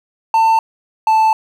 triangle tone pair in turn, 895 / 879.6 Hz, A5 / A5, +29 / -1 cents, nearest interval unison, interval 30 cents, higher first, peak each -7 dBFS, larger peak neither, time 0.34-0.59 / 1.07-1.33 s, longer second, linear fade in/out 2 ms, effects 8-bit

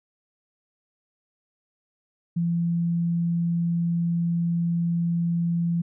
sine tone, 170 Hz, F3, 46 cents flat, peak -21 dBFS, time 2.36-5.82 s, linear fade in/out 10 ms, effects none

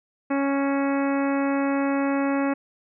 harmonic tone with a mistuned harmonic, 277.2 Hz, C#4, in tune, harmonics 1 / 2 / 3 / 4 / 5 / 6 / 7 / 8 / 9, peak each -22 / -28 / -32 / -34 / -36 / -38 / -39 / -40 / -41 dBFS, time 0.3-2.54 s, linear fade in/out 10 ms, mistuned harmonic 9, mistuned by +45 cents, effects none

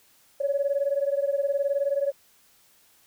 sine beating tone pair, 554.4 / 573.4 Hz, C#5 / D5, 0 / -42 cents, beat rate 19 Hz, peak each -24 / -26 dBFS, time 0.4-2.12 s, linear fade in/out 10 ms, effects tanh soft clip ceiling -15 dBFS + white hiss -60 dBFS RMS until 3.06 s

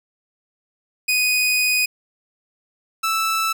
sawtooth tone pair in turn, 2489 / 1318.5 Hz, D#7 / E6, 0 / 0 cents, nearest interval major seventh, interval 1100 cents, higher first, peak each -13 / -15 dBFS, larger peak first, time 1.08-1.86 / 3.03-3.53 s, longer first, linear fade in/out 10 ms, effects none

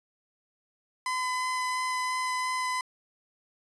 30% pulse tone with vibrato, 1014 Hz, B5, 45 cents sharp, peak -25 dBFS, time 1.06-2.81 s, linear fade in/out 2 ms, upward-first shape sine, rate 2.9 Hz, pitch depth 8 cents each way, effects resampled to 24000 Hz

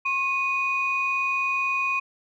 sine tone pair together, 1080 / 2481 Hz, C#6 / D#7, -45 / -6 cents, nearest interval octave + major second, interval 1439 cents, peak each -26 / -23 dBFS, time 0.05-2 s, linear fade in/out 10 ms, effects tanh soft clip ceiling -15 dBFS

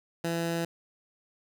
15% pulse tone, 167.7 Hz, E3, 30 cents sharp, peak -22 dBFS, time 0.24-0.65 s, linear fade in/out 5 ms, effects none

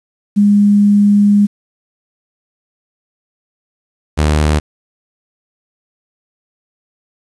sine / sawtooth tone pair in turn, 204.5 / 75.83 Hz, G#3 / D#2, -26 / -44 cents, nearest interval octave + perfect fourth, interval 1718 cents, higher first, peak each -6 dBFS, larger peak neither, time 0.36-1.47 / 4.17-4.6 s, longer first, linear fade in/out 20 ms, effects resampled to 24000 Hz + 7-bit

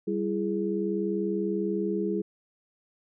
sine tone cluster, 195.7 / 336.9 / 417.1 Hz, G3 / E4 / G#4, -3 / +38 / +7 cents, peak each -30 dBFS, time 0.07-2.22 s, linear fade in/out 10 ms, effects none

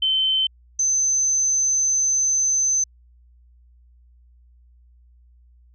sine tone pair in turn, 3079 / 6158 Hz, G7 / G8, -32 / -32 cents, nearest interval octave, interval 1200 cents, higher second, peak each -17 dBFS, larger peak neither, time 0.02-0.47 / 0.79-2.84 s, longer second, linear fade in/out 5 ms, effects added 60 Hz sine -50 dBFS peak until 5.74 s

